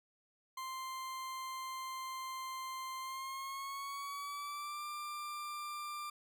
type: tone with pitch glide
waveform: 40% pulse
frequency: 1046.5 to 1188.3 Hz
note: C6 to D6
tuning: 0 to +20 cents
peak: -40 dBFS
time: 0.57-6.1 s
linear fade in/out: 5 ms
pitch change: +220 cents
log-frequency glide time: 2.99-4.85 s
effects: none